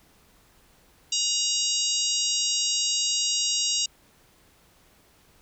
harmonic tone with a mistuned harmonic, 950 Hz, A#5, 33 cents sharp, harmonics 3 / 4 / 5 / 6 / 7 / 8, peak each -30 / -30 / -30 / -30 / -30 / -30 dBFS, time 1.12-3.86 s, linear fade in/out 5 ms, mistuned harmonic 6, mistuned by -23 cents, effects pink hiss -59 dBFS RMS until 5.41 s

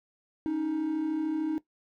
triangle tone pair together, 280.4 / 313.8 Hz, C#4 / D#4, +20 / +15 cents, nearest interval major second, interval 195 cents, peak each -32 / -25 dBFS, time 0.46-1.58 s, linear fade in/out 0 ms, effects noise-tail reverb RT60 0.1 s tail -17 dB re dry + tanh soft clip ceiling -19 dBFS

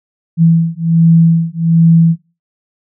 sine beating tone pair, 164.81 / 166.11 Hz, E3 / E3, 0 / +14 cents, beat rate 1.3 Hz, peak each -10 dBFS, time 0.37-2.16 s, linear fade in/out 50 ms, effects noise-tail reverb RT60 0.3 s tail -18 dB re dry

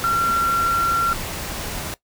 sine tone in noise, 1368 Hz, F6, 36 cents flat, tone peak -16 dBFS, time 0.04-1.13 s, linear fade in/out 0 ms, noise pink, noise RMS -29 dBFS, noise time 0-1.94 s, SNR +10 dB, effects noise-tail reverb RT60 0.1 s tail -18 dB re dry

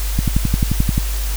click train, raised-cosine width 5 ms, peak -3 dBFS, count 10, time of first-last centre 0.19-0.979 s, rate 11.4 Hz, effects added 50 Hz sine -18 dBFS peak until 1.36 s + white hiss -29 dBFS RMS until 1.36 s

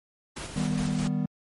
pink noise with tremolo, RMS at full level -36 dBFS, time 0.36-1.08 s, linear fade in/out 10 ms, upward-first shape square, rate 4.8 Hz, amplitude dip 40%
triangle chord, Eb augmented, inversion none, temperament equal, 155.56 / 196 / 246.9 Hz, Eb3 / G3 / B3, 0 / 0 / 0 cents, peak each -27 / -27 / -28 dBFS, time 0.56-1.26 s, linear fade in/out 5 ms
effects MP3 48 kbps

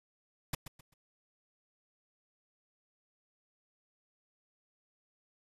pink noise with echo, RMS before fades -34 dBFS, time 0.53-0.55 s, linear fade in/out 5 ms, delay 130 ms, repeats 3, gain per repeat -11 dB, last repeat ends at 0.94 s, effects resampled to 32000 Hz

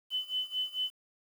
sine tone with tremolo, 3020 Hz, F#7, 35 cents sharp, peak -28 dBFS, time 0.1-0.91 s, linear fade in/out 50 ms, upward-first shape sine, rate 4.5 Hz, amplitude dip 90%, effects 9-bit

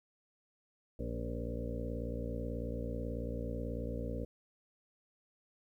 harmonic tone with a mistuned harmonic, 58.27 Hz, A#1, in tune, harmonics 1 / 2 / 3 / 4 / 5 / 7 / 8 / 9 / 10, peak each -40 / -43 / -49 / -44 / -46 / -50 / -45 / -47 / -50 dBFS, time 0.99-4.25 s, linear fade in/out 5 ms, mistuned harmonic 8, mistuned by +32 cents, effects 12-bit

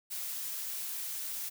blue noise, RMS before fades -38 dBFS, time 0.1-1.5 s, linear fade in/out 20 ms, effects none

